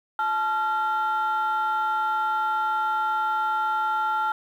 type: tone pair together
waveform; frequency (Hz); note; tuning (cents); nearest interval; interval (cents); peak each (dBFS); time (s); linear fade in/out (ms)
sine; 867 / 1376.3; A5 / F6; -26 / -26; minor sixth; 800; -23; 0.19-4.32; 2
effects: tanh soft clip ceiling -18 dBFS + 9-bit